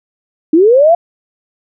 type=linear sweep; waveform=sine; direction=up; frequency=299.5 to 704 Hz; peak=-4 dBFS; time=0.53-0.95 s; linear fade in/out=5 ms; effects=none